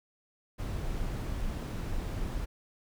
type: noise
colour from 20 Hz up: brown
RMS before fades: -34 dBFS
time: 0.58-2.46 s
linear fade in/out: 20 ms
effects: none